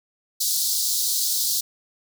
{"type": "high-pass noise", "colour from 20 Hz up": "pink", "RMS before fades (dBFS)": -23, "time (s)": [0.4, 1.61], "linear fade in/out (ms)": 10, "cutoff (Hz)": 4000, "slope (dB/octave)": 48, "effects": []}